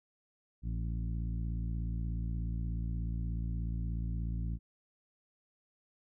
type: harmonic tone with a mistuned harmonic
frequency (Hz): 56.7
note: A#1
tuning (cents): -47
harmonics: 1 / 2 / 3 / 4 / 5 / 6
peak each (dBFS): -34 / -39 / -42 / -50 / -53 / -60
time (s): 0.62-4.59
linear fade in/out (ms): 50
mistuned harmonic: 4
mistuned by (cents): +27
effects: none